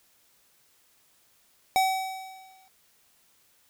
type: tone with exponential decay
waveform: square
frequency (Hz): 760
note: F#5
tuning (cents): +46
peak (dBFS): -19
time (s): 1.76-2.68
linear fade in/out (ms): 0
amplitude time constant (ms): 200
effects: white hiss -64 dBFS RMS until 3.69 s